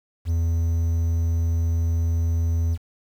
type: tone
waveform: triangle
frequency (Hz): 83.1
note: E2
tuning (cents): +15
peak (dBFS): -17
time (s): 0.25-2.78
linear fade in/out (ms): 50
effects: 8-bit